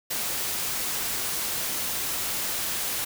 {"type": "noise", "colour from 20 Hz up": "white", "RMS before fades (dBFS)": -29, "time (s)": [0.1, 3.05], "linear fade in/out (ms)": 10, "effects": []}